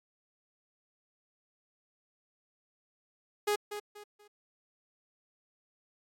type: tone with echo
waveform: sawtooth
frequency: 415.3 Hz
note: G#4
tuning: in tune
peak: -23 dBFS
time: 3.47-3.56 s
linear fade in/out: 10 ms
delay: 240 ms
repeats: 3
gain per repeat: -10 dB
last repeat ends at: 4.28 s
effects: AAC 64 kbps